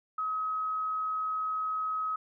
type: tone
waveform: sine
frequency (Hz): 1273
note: D#6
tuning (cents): +39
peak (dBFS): -29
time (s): 0.18-2.16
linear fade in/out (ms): 5
effects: none